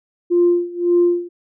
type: tone with tremolo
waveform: sine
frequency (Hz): 349.2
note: F4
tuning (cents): 0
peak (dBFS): -9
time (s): 0.3-1.29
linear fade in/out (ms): 20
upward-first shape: sine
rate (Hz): 1.8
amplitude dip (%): 90
effects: tanh soft clip ceiling -6 dBFS